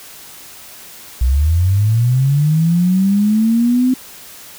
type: linear sweep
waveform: sine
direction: up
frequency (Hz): 59.1 to 258.9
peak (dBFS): -10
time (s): 1.21-3.94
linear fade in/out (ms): 5
effects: white hiss -37 dBFS RMS until 4.58 s